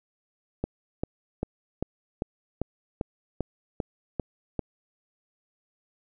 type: click train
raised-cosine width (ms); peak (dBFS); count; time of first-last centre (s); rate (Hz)
2; -14; 11; 0.64-4.593; 2.53
effects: none